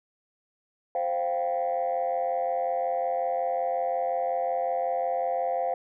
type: chord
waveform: sine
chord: C suspended fourth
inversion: none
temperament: equal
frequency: 523.3 / 698.5 / 784 Hz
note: C5 / F5 / G5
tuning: 0 / 0 / 0 cents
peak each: -28 / -27 / -30 dBFS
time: 0.95-5.74 s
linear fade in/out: 2 ms
effects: tanh soft clip ceiling -19 dBFS